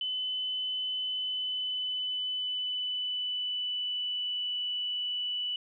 sine tone with pitch glide, 3020 to 2966 Hz, F#7 to F#7, +35 to +4 cents, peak -30 dBFS, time 0.01-5.56 s, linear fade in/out 2 ms, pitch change -31 cents, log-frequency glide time 1-4.61 s, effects none

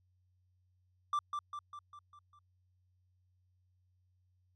triangle tone with echo, 1176 Hz, D6, 2 cents sharp, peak -28 dBFS, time 1.13-1.19 s, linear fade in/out 2 ms, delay 200 ms, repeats 6, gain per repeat -5 dB, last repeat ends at 2.39 s, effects added 91 Hz sine -70 dBFS peak until 4.55 s + resampled to 24000 Hz

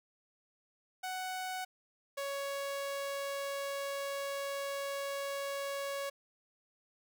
sawtooth tone pair in turn, 744 / 557.4 Hz, F#5 / C#5, +9 / +9 cents, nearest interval perfect fourth, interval 500 cents, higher first, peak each -33 / -32 dBFS, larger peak second, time 1.03-1.65 / 2.17-6.1 s, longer second, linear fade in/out 10 ms, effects none

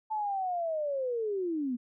sine linear sweep, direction down, 880 to 233.1 Hz, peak -29 dBFS, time 0.1-1.77 s, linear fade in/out 20 ms, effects none

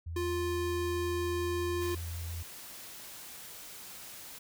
sine tone with pitch glide, 83.2 to 84.26 Hz, E2 to E2, +17 to +38 cents, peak -36 dBFS, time 0.06-2.43 s, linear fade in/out 10 ms, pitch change +21 cents, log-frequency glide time 1.24-1.92 s
square tone, 350.3 Hz, F4, 5 cents sharp, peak -32 dBFS, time 0.16-1.95 s, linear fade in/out 5 ms
white noise, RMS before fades -47 dBFS, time 1.81-4.39 s, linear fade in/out 10 ms
effects none

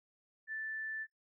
sine tone, 1760 Hz, A6, in tune, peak -38 dBFS, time 0.47-1.07 s, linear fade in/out 50 ms, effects noise-tail reverb RT60 0.1 s tail -17 dB re dry

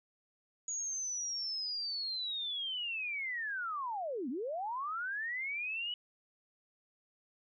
sine linear two-way sweep, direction down then up, 6770 to 226.1 to 2967 Hz, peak -35 dBFS, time 0.68-5.94 s, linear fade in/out 2 ms, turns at 4.29 s, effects none

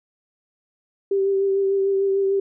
sine tone with vibrato, 391.4 Hz, G4, 3 cents flat, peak -17 dBFS, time 1.11-2.4 s, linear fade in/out 5 ms, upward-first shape triangle, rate 6.7 Hz, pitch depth 25 cents each way, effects none

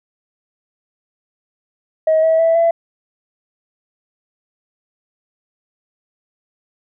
sine tone with pitch steps, 634 / 645.8 / 657.9 / 670.1 Hz, D#5 / E5 / E5 / E5, +32 / -36 / -4 / +28 cents, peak -9 dBFS, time 2.07-2.71 s, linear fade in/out 5 ms, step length 160 ms, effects tanh soft clip ceiling -7 dBFS

